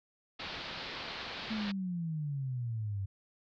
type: low-pass noise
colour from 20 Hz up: white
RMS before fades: -42 dBFS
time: 0.39-1.72 s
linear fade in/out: 10 ms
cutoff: 4500 Hz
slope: 48 dB/octave
type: exponential sweep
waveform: sine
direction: down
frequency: 223.1 to 95.3 Hz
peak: -33 dBFS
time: 1.5-3.06 s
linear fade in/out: 10 ms
effects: none

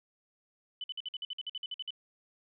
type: tone bursts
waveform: sine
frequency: 3000 Hz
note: F#7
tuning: 23 cents sharp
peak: -35 dBFS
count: 14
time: 0.81-1.906 s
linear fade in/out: 2 ms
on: 30 ms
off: 52 ms
effects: none

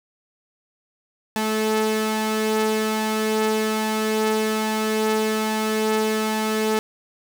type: tone pair together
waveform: sawtooth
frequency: 217.7 / 434.2 Hz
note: A3 / A4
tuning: -18 / -23 cents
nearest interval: octave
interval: 1195 cents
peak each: -19 dBFS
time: 1.36-6.79 s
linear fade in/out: 0 ms
effects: none

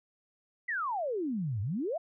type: exponential two-way sweep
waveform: sine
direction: down then up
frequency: 2037 to 94.3 to 724 Hz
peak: -30 dBFS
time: 0.68-1.98 s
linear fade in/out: 10 ms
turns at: 1.61 s
effects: none

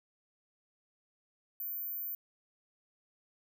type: tone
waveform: sine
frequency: 14320 Hz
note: A9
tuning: 29 cents sharp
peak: -36 dBFS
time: 1.6-2.15 s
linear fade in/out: 2 ms
effects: none

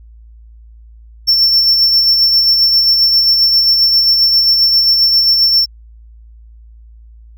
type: tone with tremolo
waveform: triangle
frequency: 5410 Hz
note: E8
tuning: 44 cents sharp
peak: -5 dBFS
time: 1.27-5.66 s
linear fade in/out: 20 ms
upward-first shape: sine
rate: 7.5 Hz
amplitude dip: 35%
effects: added 56 Hz sine -36 dBFS peak until 7.37 s

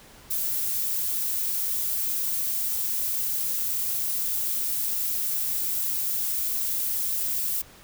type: noise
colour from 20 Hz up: violet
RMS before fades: -27 dBFS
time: 0.3-7.62 s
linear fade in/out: 10 ms
effects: pink hiss -50 dBFS RMS until 7.83 s

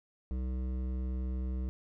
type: tone with hard clipping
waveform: sine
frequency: 63.6 Hz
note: C2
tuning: 48 cents flat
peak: -34 dBFS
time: 0.31-1.69 s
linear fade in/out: 0 ms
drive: 12 dB
effects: none

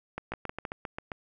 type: two click trains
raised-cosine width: 0.5 ms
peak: -19 / -20 dBFS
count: 4 / 7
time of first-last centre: 0.18-0.652 / 0.32-1.118 s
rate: 6.36 / 7.52 Hz
effects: none

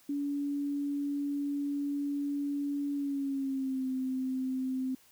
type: tone with pitch glide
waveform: sine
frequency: 285.1 to 259.9 Hz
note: C#4 to C4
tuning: +49 to -11 cents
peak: -30 dBFS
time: 0.09-4.95 s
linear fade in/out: 5 ms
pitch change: -160 cents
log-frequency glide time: 2.93-3.87 s
effects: white hiss -62 dBFS RMS until 5.11 s

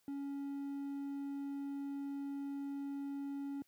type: tone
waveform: triangle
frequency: 279.8 Hz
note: C#4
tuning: 16 cents sharp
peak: -37 dBFS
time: 0.08-3.62 s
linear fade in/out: 0 ms
effects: white hiss -75 dBFS RMS until 3.67 s + high-pass 80 Hz 12 dB/octave

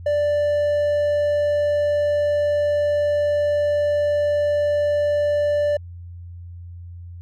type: tone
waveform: triangle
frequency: 587.3 Hz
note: D5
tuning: in tune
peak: -15 dBFS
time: 0.06-5.77 s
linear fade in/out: 5 ms
effects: added 87 Hz sine -34 dBFS peak until 7.21 s

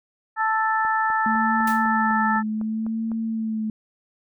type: harmonic tone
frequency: 440 Hz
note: A4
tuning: in tune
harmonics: 2 / 3 / 4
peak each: -22 / -24 / -25 dBFS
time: 0.36-2.43 s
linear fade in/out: 50 ms
type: click train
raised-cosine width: 1 ms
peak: -26 dBFS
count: 10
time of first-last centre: 0.85-3.117 s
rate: 3.97 Hz
type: tone with vibrato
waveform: sine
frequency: 220.2 Hz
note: A3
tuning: 2 cents sharp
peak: -23 dBFS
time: 1.26-3.7 s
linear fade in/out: 2 ms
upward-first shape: sine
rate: 0.67 Hz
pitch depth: 39 cents each way
type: noise with exponential decay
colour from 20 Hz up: white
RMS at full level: -31 dBFS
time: 1.67-1.89 s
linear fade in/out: 5 ms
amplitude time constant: 46 ms
effects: none

